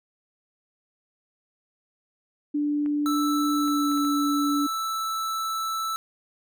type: tone with pitch glide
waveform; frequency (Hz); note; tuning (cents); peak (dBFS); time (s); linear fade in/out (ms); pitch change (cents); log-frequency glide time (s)
sine; 293.7 to 288.5; D4 to D4; 0 to -31; -22; 2.54-4.67; 10; -31; 3.53-3.96
type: clicks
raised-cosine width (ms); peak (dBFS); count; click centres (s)
0.5; -30; 5; 2.861 / 3.68 / 3.916 / 3.975 / 4.049
type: tone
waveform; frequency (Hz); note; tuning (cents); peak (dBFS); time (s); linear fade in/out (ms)
square; 1318.5; E6; 0; -27; 3.06-5.96; 0
effects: none